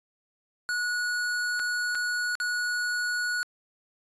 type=tone with dropouts; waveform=square; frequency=1461 Hz; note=F#6; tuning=22 cents flat; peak=-27 dBFS; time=0.69-3.43 s; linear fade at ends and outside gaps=0 ms; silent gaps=1.594-1.598 / 1.949-1.953 / 2.353-2.401 s; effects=resampled to 22050 Hz